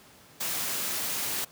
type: noise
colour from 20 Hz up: white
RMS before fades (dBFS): -31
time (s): 0.4-1.45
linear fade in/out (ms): 10
effects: pink hiss -54 dBFS RMS until 1.51 s + high-pass 100 Hz 12 dB/octave